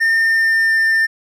triangle tone with pitch glide, 1813 to 1796.3 Hz, A#6 to A6, -49 to +35 cents, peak -10 dBFS, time 0-1.07 s, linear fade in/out 20 ms, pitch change -16 cents, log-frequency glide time 0.17-0.76 s, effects none

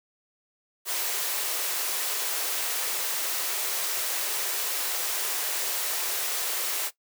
white high-pass noise, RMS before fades -29 dBFS, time 0.85-6.91 s, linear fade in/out 50 ms, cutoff 350 Hz, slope 48 dB/octave, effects noise-tail reverb RT60 0.1 s tail -17 dB re dry

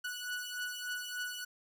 sawtooth beating tone pair, 1473 / 1476.4 Hz, F#6 / F#6, -8 / -4 cents, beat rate 3.4 Hz, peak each -36 / -38 dBFS, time 0.04-1.45 s, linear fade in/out 10 ms, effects none

